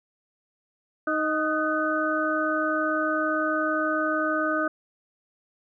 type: harmonic tone with a mistuned harmonic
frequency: 311.1 Hz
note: D#4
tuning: in tune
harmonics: 1 / 2 / 4 / 5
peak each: -28 / -28 / -28 / -28 dBFS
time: 1.07-4.68 s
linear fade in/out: 5 ms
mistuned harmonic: 5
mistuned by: -55 cents
effects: none